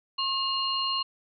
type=tone cluster; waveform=sine; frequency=1075 / 2839 / 4204 Hz; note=C6 / F7 / C8; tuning=+47 / +28 / +7 cents; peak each=-30 dBFS; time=0.18-1.03 s; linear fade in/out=10 ms; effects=none